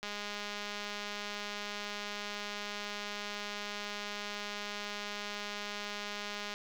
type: click train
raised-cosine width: 0.2 ms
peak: -22 dBFS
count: 1342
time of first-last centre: 0.03-6.54 s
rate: 206 Hz
effects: low-pass 6000 Hz 12 dB/octave + 8-bit